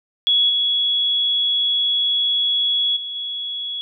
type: tone with level steps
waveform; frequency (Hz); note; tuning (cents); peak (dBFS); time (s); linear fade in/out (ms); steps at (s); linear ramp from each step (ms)
sine; 3361; G#7; +20; -13 / -16 / -26 / -24; 0.27-3.81; 0; 0.49 / 2.96 / 3.15; 10
effects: none